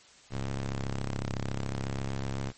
sawtooth ring-modulated tone, 67.9 Hz, C#2, 35 cents flat, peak -24 dBFS, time 0.3-2.53 s, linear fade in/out 50 ms, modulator 50.8 Hz, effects white hiss -56 dBFS RMS until 2.57 s + MP3 32 kbps

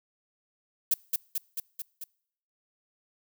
violet noise with echo, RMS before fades -23 dBFS, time 0.91-0.94 s, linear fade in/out 5 ms, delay 220 ms, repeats 5, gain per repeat -3 dB, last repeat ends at 2.04 s, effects noise-tail reverb RT60 0.7 s tail -26 dB re dry

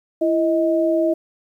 sine tone pair together, 334.2 / 630 Hz, E4 / D#5, +24 / +21 cents, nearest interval major seventh, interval 1097 cents, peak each -18 dBFS, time 0.21-1.14 s, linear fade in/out 10 ms, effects 9-bit

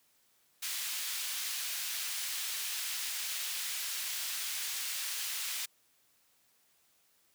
pink high-pass noise, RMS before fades -37 dBFS, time 0.62-5.66 s, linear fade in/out 10 ms, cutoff 2600 Hz, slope 12 dB/octave, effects white hiss -70 dBFS RMS until 7.34 s + high-pass 60 Hz 12 dB/octave

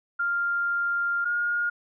sine tone pair in turn, 1396.9 / 1424.6 Hz, F6 / F6, 0 / +34 cents, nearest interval unison, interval 34 cents, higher second, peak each -23 dBFS, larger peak neither, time 0.19-1.25 / 1.25-1.7 s, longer first, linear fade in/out 10 ms, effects none

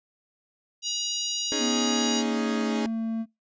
harmonic tone, 957 Hz, A#5, 45 cents sharp, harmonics 3 / 4 / 5 / 6 / 7, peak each -33 / -33 / -33 / -33 / -33 dBFS, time 0.82-2.24 s, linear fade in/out 50 ms
sawtooth chord, C# suspended second, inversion none, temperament equal, 277.2 / 311.1 / 415.3 Hz, C#4 / D#4 / G#4, 0 / 0 / 0 cents, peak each -28 dBFS, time 1.52-2.86 s, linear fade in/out 0 ms
triangle tone with pitch glide, 242.9 to 225.3 Hz, B3 to A3, -29 to +41 cents, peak -24 dBFS, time 1.58-3.26 s, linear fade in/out 50 ms, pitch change -130 cents, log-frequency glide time 1.81-2.65 s
effects noise-tail reverb RT60 0.2 s tail -25 dB re dry + resampled to 16000 Hz

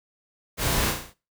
pink noise with echo, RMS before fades -26 dBFS, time 0.57-0.94 s, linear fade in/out 50 ms, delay 34 ms, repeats 6, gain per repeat -4 dB, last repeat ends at 1.144 s, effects noise-tail reverb RT60 0.3 s tail -19 dB re dry

